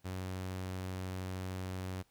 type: tone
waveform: sawtooth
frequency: 93 Hz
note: F#2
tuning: 9 cents sharp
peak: -34 dBFS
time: 0.04-2.03 s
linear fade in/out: 20 ms
effects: pink hiss -72 dBFS RMS until 2.1 s